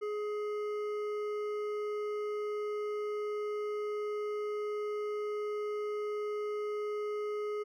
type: tone with hard clipping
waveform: triangle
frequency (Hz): 419.3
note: G#4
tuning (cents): +17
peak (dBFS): -35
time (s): 0.01-7.64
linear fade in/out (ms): 20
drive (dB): 13
effects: none